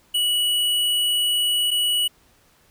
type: tone pair in turn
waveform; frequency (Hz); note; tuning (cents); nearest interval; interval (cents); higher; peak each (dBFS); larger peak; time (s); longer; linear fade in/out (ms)
square; 2936 / 2936; F#7 / F#7; -14 / -14; unison; 0; neither; -19 / -19; neither; 0.14-1.71 / 1.71-2.08; first; 10
effects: pink hiss -58 dBFS RMS until 2.7 s